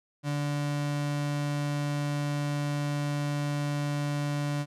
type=tone; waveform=35% pulse; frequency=145.4 Hz; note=D3; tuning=17 cents flat; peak=-26 dBFS; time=0.23-4.66 s; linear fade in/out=50 ms; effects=low-pass 10000 Hz 12 dB/octave